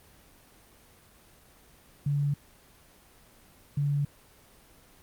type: tone pair in turn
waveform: sine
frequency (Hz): 143.5 / 143.5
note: D3 / D3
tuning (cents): -40 / -40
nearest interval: unison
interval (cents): 0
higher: neither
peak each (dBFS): -24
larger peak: neither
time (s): 2.06-2.34 / 3.77-4.05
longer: neither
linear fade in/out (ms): 5
effects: pink hiss -57 dBFS RMS until 5.02 s + Opus 24 kbps